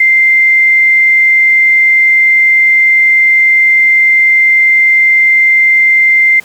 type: tone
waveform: sine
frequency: 2090 Hz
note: C7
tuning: 2 cents flat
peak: -4 dBFS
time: 0-6.4 s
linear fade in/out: 5 ms
effects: pink hiss -38 dBFS RMS until 6.44 s + high-pass 150 Hz 12 dB/octave